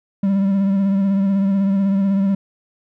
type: tone with vibrato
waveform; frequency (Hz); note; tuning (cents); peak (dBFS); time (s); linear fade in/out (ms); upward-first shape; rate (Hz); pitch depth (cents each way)
triangle; 196; G3; 0; -12; 0.23-2.35; 5; triangle; 16; 43
effects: none